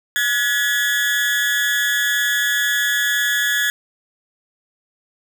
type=tone with amplitude modulation; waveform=35% pulse; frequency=1693 Hz; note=G#6; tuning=33 cents sharp; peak=-11 dBFS; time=0.16-3.7 s; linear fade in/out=0 ms; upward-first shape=sine; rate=242 Hz; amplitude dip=80%; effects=none